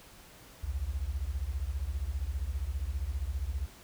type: beating tone pair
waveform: sine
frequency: 60.4 / 75.4 Hz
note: B1 / D2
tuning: -38 / +46 cents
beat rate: 15 Hz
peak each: -34 / -34 dBFS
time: 0.63-3.67 s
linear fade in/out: 10 ms
effects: pink hiss -54 dBFS RMS until 3.83 s